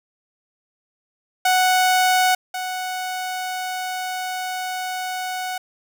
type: tone pair in turn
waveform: sawtooth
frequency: 740 / 740 Hz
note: F#5 / F#5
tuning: 0 / 0 cents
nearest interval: unison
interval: 0 cents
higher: neither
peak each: -11 / -21 dBFS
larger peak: first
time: 1.45-2.35 / 2.54-5.58 s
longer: second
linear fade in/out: 5 ms
effects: none